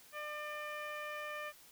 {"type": "tone with low-pass filter", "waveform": "15% pulse", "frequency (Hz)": 599, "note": "D5", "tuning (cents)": 34, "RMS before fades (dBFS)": -43, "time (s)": [0.12, 1.53], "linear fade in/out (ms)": 50, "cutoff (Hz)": 2600, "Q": 1.3, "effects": ["white hiss -60 dBFS RMS until 1.71 s"]}